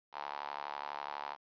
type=tone with high-pass filter; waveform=sawtooth; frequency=72.1 Hz; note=D2; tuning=31 cents flat; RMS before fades=-42 dBFS; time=0.12-1.37 s; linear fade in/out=50 ms; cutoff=890 Hz; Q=4.5; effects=resampled to 11025 Hz + 10-bit